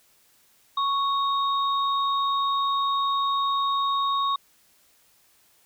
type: tone pair together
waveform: sine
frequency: 1108.7 / 3729 Hz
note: C#6 / A#7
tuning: 0 / 0 cents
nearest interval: octave + major sixth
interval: 2100 cents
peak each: -22 / -30 dBFS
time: 0.77-4.36 s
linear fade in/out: 5 ms
effects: white hiss -61 dBFS RMS until 5.65 s